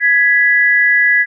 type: tone pair together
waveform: sine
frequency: 1669.1 / 1975.5 Hz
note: G#6 / B6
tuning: +8 / 0 cents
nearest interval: minor third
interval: 292 cents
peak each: -11 dBFS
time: 0-1.26 s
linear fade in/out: 50 ms
effects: none